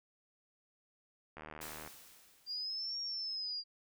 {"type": "click train", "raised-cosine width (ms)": 0.5, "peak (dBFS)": -32, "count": 40, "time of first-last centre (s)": [1.37, 1.875], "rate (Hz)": 77.2}
{"type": "noise with exponential decay", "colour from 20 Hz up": "white", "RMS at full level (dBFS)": -46, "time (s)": [1.61, 3.13], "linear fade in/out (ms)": 5, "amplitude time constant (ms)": 330}
{"type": "linear two-way sweep", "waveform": "sine", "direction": "up then down", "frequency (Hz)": [4762, 5588, 4762], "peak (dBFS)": -37, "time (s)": [2.46, 3.64], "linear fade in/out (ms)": 50, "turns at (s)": 3}
{"effects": []}